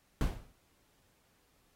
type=noise with exponential decay; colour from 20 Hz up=brown; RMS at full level=-26 dBFS; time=0.21-0.53 s; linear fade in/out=1 ms; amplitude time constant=69 ms; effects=pink hiss -71 dBFS RMS until 1.75 s + AAC 48 kbps